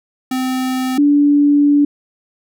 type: tone pair in turn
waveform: square / sine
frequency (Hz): 257.9 / 289.3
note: C4 / D4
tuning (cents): -25 / -26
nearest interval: major second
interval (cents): 199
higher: second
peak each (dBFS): -17 / -8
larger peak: second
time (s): 0.31-0.98 / 0.98-1.85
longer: second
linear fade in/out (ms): 5
effects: none